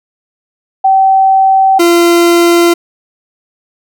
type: tone pair in turn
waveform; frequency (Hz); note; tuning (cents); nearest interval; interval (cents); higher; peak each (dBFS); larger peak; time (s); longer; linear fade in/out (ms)
sine / 40% pulse; 770 / 343; G5 / F4; -31 / -31; octave + major second; 1400; first; -4; neither; 0.84-1.79 / 1.79-2.74; neither; 10
effects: none